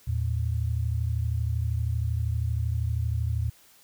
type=tone pair together; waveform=sine; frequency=80.06 / 112.8 Hz; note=D#2 / A2; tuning=+50 / +44 cents; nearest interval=tritone; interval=594 cents; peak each=-27 dBFS; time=0.07-3.5 s; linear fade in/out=10 ms; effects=white hiss -57 dBFS RMS until 3.83 s